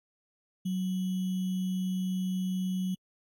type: tone with sample-and-hold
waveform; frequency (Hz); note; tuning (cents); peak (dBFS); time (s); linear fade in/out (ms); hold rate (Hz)
sine; 185.6; F#3; +6; -28; 0.65-2.95; 10; 3150
effects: AAC 64 kbps